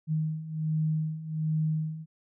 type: beating tone pair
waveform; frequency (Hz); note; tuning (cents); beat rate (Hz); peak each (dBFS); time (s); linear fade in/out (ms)
sine; 155.56 / 156.86; D#3 / D#3; 0 / +14; 1.3; -32 / -28; 0.07-2.06; 50
effects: none